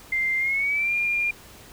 sine tone with pitch glide, 2093 to 2404 Hz, C7 to D7, 0 to +40 cents, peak -21 dBFS, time 0.12-1.31 s, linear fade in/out 5 ms, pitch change +240 cents, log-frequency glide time 0.38-0.93 s, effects pink hiss -47 dBFS RMS until 1.72 s

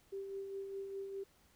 sine tone with tremolo, 392 Hz, G4, in tune, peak -39 dBFS, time 0.12-1.24 s, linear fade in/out 10 ms, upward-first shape sine, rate 4.9 Hz, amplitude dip 40%, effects pink hiss -69 dBFS RMS until 1.55 s

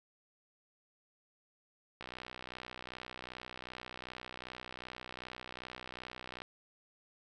click train, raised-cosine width 0.3 ms, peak -28 dBFS, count 277, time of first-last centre 2.01-6.419 s, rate 62.6 Hz, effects none

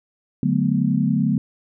sine chord, B minor seventh, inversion first, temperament equal with one note detuned, 146.83 / 185 / 216.2 / 246.9 Hz, D3 / F#3 / A3 / B3, 0 / 0 / -30 / 0 cents, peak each -22 dBFS, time 0.43-1.38 s, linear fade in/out 2 ms, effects none

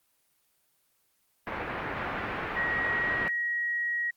white low-pass noise, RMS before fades -34 dBFS, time 1.47-3.28 s, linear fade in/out 0 ms, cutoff 2000 Hz, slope 24 dB/octave
sine tone, 1900 Hz, A#6, 33 cents sharp, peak -27 dBFS, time 2.56-4.11 s, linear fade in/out 10 ms
effects white hiss -71 dBFS RMS until 4.16 s + Opus 24 kbps

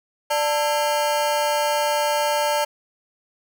40% pulse ring-modulated tone, 740 Hz, F#5, in tune, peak -15 dBFS, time 0.3-2.65 s, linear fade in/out 10 ms, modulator 151 Hz, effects 9-bit

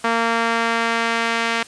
sawtooth tone with band-pass filter sweep, 230 Hz, A#3, 23 cents flat, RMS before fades -20 dBFS, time 0.04-1.63 s, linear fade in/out 5 ms, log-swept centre 1300 to 2200 Hz, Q 1, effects white hiss -43 dBFS RMS until 1.67 s + resampled to 22050 Hz

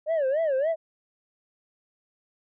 sine tone with vibrato, 587.3 Hz, D5, in tune, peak -19 dBFS, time 0.06-0.76 s, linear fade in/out 50 ms, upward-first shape sine, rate 3.5 Hz, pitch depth 210 cents each way, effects tanh soft clip ceiling -21 dBFS

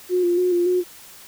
sine tone with vibrato, 355.8 Hz, F4, 32 cents sharp, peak -16 dBFS, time 0.09-0.84 s, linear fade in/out 50 ms, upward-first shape square, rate 3.5 Hz, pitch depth 31 cents each way, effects white hiss -44 dBFS RMS until 1.27 s

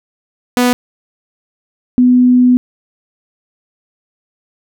sawtooth / sine tone pair in turn, 246.7 / 249.1 Hz, B3 / B3, -2 / +15 cents, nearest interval unison, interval 17 cents, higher second, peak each -5 dBFS, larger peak neither, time 0.57-0.73 / 1.98-2.57 s, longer second, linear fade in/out 0 ms, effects none

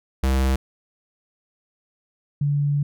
square / sine tone pair in turn, 66 / 144.11 Hz, C2 / D3, +16 / -32 cents, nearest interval octave + major second, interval 1352 cents, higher second, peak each -18 dBFS, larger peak neither, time 0.23-0.56 / 2.41-2.83 s, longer second, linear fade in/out 5 ms, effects none

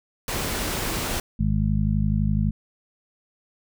pink noise, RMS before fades -27 dBFS, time 0.28-1.2 s, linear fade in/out 2 ms
harmonic tone, 51.91 Hz, G#1, in tune, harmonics 1 / 2 / 3 / 4, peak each -24 / -25 / -25 / -25 dBFS, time 1.39-2.51 s, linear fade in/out 10 ms
effects none

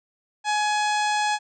harmonic tone with a mistuned harmonic, 841 Hz, G#5, 22 cents sharp, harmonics 1 / 2 / 3 / 4 / 5 / 6 / 7 / 8 / 9 / 10, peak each -22 / -28 / -32 / -34 / -36 / -38 / -39 / -40 / -41 / -42 dBFS, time 0.44-1.39 s, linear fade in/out 50 ms, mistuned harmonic 7, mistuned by +21 cents, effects none

